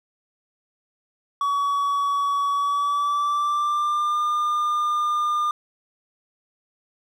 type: tone with pitch glide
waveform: triangle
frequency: 1131 to 1205.2 Hz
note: C#6 to D6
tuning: +34 to +44 cents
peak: -18 dBFS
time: 1.41-5.51 s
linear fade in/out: 2 ms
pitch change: +110 cents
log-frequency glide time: 2.51-4.2 s
effects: none